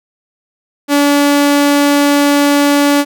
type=tone; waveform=sawtooth; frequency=286.9 Hz; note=D4; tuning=40 cents flat; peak=-4 dBFS; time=0.88-3.05 s; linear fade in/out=50 ms; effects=none